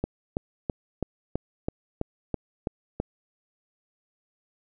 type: click train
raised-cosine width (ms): 2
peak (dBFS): -13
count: 10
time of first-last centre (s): 0.04-3.001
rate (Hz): 3.04
effects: none